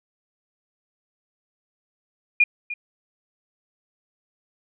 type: tone with echo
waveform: sine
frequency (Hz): 2428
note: D#7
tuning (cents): -43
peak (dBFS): -12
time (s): 2.4-2.44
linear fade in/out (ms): 5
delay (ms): 300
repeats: 1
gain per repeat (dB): -15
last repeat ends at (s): 2.74
effects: none